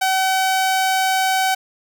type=tone; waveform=sawtooth; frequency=760 Hz; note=F#5; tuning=46 cents sharp; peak=-12 dBFS; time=0.01-1.55 s; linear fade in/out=10 ms; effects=none